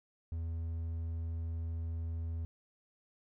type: tone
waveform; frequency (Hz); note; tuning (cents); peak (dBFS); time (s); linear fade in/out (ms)
triangle; 82.41; E2; 0; -33; 0.32-2.45; 0
effects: none